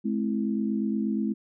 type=chord; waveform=sine; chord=Ab augmented; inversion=none; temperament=equal with one note detuned; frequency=213 / 261.6 / 329.6 Hz; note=Ab3 / C4 / E4; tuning=+44 / 0 / 0 cents; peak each=-26 / -31 / -32 dBFS; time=0.04-1.34 s; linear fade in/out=20 ms; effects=none